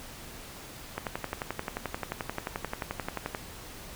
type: click train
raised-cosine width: 0.5 ms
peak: -16 dBFS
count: 28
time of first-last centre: 0.98-3.348 s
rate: 11.4 Hz
effects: pink hiss -45 dBFS RMS until 3.95 s